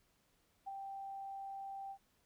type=tone with ADSR envelope; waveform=sine; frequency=784 Hz; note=G5; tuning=in tune; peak=-40 dBFS; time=0.66-1.98 s; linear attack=18 ms; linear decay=22 ms; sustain=-3 dB; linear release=72 ms; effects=pink hiss -75 dBFS RMS until 2.25 s